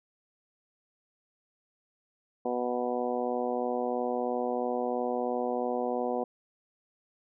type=harmonic tone; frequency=123 Hz; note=B2; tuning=7 cents flat; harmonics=2 / 3 / 4 / 5 / 6 / 7 / 8; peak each=-35 / -36 / -32 / -37 / -34 / -44 / -42 dBFS; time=2.45-6.24 s; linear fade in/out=5 ms; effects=none